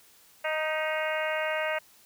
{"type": "harmonic tone with a mistuned harmonic", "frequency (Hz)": 311.1, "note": "D#4", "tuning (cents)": 0, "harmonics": [2, 3, 4, 5, 6, 7, 8, 9], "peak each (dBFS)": [-30, -37, -38, -35, -36, -36, -40, -40], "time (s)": [0.44, 1.79], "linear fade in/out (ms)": 10, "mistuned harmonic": 6, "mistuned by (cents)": 33, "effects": ["white hiss -58 dBFS RMS until 2.05 s"]}